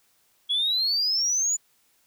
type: exponential sweep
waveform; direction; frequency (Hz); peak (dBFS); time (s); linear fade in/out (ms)
sine; up; 3322 to 7040; -20; 0.49-1.57; 20
effects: tanh soft clip ceiling -18 dBFS + white hiss -65 dBFS RMS until 2.06 s